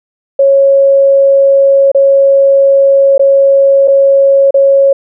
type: tone with dropouts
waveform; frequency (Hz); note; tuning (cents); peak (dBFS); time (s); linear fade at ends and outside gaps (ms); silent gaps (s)
sine; 550; C#5; -14; -3; 0.39-4.93; 5; 1.917-1.947 / 3.18-3.194 / 3.876-3.88 / 4.508-4.542
effects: none